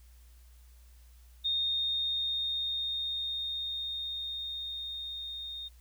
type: tone with level ramp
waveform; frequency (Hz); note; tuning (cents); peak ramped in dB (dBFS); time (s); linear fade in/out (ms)
sine; 3682; A#7; -22; -27 to -38; 1.44-5.69; 20
effects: added 60 Hz sine -53 dBFS peak until 5.8 s + white hiss -66 dBFS RMS until 5.8 s